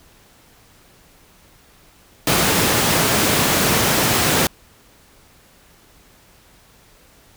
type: high-pass noise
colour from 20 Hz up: pink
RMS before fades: -17 dBFS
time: 2.27-4.47 s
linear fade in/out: 2 ms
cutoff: 110 Hz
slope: 12 dB/octave
effects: pink hiss -51 dBFS RMS until 7.36 s